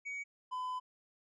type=tone pair in turn; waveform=triangle; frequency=2252 / 1009.3 Hz; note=C#7 / B5; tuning=+27 / +37 cents; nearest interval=octave + major second; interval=1390 cents; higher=first; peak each=-37 / -34 dBFS; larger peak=second; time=0.05-0.24 / 0.51-0.8 s; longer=second; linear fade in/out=20 ms; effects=resampled to 22050 Hz